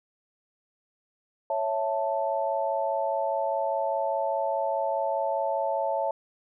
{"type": "chord", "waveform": "sine", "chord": "A major", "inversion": "first", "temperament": "equal", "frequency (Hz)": [554.4, 659.3, 880], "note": ["C#5", "E5", "A5"], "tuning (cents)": [0, 0, 0], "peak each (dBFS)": -29, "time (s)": [1.5, 6.11], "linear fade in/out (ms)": 2, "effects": []}